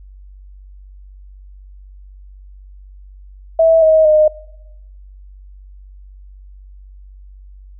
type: tone with pitch steps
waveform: sine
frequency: 652 / 633.1 / 614.7 Hz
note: E5 / D#5 / D#5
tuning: -19 / +30 / -21 cents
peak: -7 dBFS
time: 3.59-4.28 s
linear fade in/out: 5 ms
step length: 230 ms
effects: noise-tail reverb RT60 1.0 s tail -23 dB re dry + added 48 Hz sine -36 dBFS peak until 7.79 s